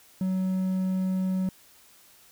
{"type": "tone", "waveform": "triangle", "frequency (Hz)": 187.2, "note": "F#3", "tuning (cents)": 20, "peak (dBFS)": -22, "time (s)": [0.21, 1.49], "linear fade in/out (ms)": 2, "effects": ["white hiss -56 dBFS RMS until 2.31 s"]}